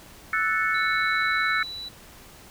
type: chord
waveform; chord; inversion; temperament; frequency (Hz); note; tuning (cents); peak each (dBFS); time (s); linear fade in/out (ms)
sine; F# minor seventh; third; equal with one note detuned; 1318.5 / 1480 / 1760 / 2205; E6 / F#6 / A6 / C#7; 0 / 0 / 0 / -10; -27; 0.33-1.63; 2
type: tone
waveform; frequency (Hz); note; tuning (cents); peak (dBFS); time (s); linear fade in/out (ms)
sine; 3951; B7; 0; -33; 0.74-1.89; 10
effects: pink hiss -48 dBFS RMS until 2.5 s